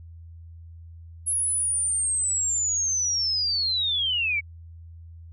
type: linear sweep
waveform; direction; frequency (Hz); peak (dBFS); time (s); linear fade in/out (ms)
sine; down; 10720 to 2217; -22; 1.26-4.41; 20
effects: added 83 Hz sine -41 dBFS peak until 5.32 s